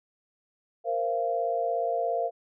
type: chord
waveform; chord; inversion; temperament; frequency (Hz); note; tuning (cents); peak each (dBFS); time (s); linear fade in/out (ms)
sine; Bb suspended second; none; equal with one note detuned; 466.2 / 523.3 / 685.3; Bb4 / C5 / F5; 0 / 0 / -33; -31 / -32 / -27; 0.84-2.31; 50
effects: none